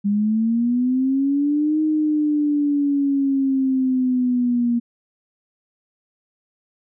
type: linear two-way sweep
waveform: sine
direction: up then down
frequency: 200 to 311.1 to 235.8 Hz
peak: -16 dBFS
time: 0.04-4.8 s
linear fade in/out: 20 ms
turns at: 1.81 s
effects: none